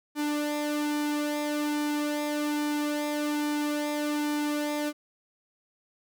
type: tone with flanger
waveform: sawtooth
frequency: 296.3 Hz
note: D4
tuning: 15 cents sharp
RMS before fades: -29 dBFS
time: 0.15-4.93 s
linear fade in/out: 50 ms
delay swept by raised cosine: 1.5 to 2.7 ms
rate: 1.2 Hz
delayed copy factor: -0.6
effects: none